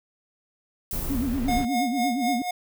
violet noise with exponential decay, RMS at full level -31 dBFS, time 0.91-2.16 s, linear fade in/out 1 ms, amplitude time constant 270 ms
brown noise, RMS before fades -30 dBFS, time 0.93-1.65 s, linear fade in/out 2 ms
sine tone with vibrato, 254.7 Hz, C4, 46 cents flat, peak -24 dBFS, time 1.1-2.42 s, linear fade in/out 2 ms, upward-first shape sine, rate 8.5 Hz, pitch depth 190 cents each way
square tone with tremolo, 720 Hz, F#5, 47 cents flat, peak -23 dBFS, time 1.48-2.51 s, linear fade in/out 5 ms, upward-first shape sine, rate 4 Hz, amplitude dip 70%
effects none

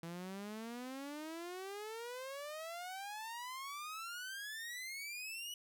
sawtooth exponential sweep, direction up, 164.81 to 2960 Hz, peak -40 dBFS, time 0.03-5.54 s, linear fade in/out 2 ms, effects none

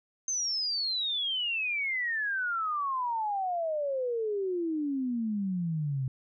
sine exponential sweep, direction down, 6320 to 127.4 Hz, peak -28 dBFS, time 0.28-6.08 s, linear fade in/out 2 ms, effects none

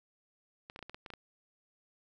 clicks, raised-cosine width 0.3 ms, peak -29 dBFS, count 9, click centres 0.699 / 0.761 / 0.791 / 0.827 / 0.896 / 0.945 / 1.062 / 1.103 / 1.137 s, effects none

